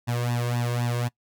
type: tone with flanger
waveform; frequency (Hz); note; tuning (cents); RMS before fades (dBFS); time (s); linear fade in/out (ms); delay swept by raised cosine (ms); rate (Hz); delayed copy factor
sawtooth; 120.5; B2; -42; -26; 0.07-1.09; 20; 1.1 to 1.89; 3.9; +0.9
effects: noise-tail reverb RT60 0.1 s tail -23 dB re dry